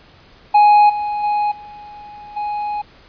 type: tone with level steps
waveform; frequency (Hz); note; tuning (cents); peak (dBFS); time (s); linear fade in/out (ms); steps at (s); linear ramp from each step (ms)
triangle; 833; G#5; +5; -5 / -17 / -13 / -32 / -18; 0.54-2.82; 10; 0.89 / 1.23 / 1.51 / 2.36; 10
effects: pink hiss -47 dBFS RMS until 3.08 s + resampled to 11025 Hz